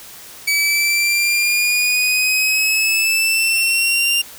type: exponential sweep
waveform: sawtooth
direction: up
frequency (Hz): 2282 to 2794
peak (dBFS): -11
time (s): 0.47-4.22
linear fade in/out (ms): 10
effects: white hiss -38 dBFS RMS until 4.38 s